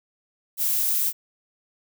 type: noise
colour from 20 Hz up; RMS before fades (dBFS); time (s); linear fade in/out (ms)
violet; -23; 0.57-1.13; 50
effects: none